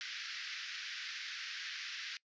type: band-pass noise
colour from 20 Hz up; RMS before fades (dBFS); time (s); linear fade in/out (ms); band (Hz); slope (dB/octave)
pink; -44; 0.01-2.17; 0; 1500 to 5600; 48
effects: noise-tail reverb RT60 0.1 s tail -22 dB re dry + resampled to 16000 Hz